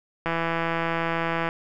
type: click train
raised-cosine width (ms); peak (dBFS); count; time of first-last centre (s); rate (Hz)
0.5; -11; 205; 0.26-1.489; 166
effects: none